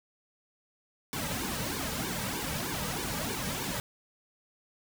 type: noise with flanger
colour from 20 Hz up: pink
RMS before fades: -34 dBFS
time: 1.13-3.8 s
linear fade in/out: 0 ms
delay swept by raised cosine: 1.5 to 2.9 ms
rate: 3.2 Hz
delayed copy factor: -1
effects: none